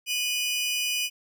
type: tone pair together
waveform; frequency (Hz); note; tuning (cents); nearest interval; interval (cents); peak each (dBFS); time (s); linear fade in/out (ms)
sawtooth; 2470 / 2960; D#7 / F#7; -13 / 0; minor third; 313; -25; 0.06-1.1; 50
effects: none